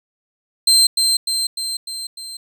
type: tone with echo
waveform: 30% pulse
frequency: 4132 Hz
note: C8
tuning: 22 cents flat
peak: -7 dBFS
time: 0.67-0.87 s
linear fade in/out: 5 ms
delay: 300 ms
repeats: 5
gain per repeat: -4 dB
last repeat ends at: 2.37 s
effects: none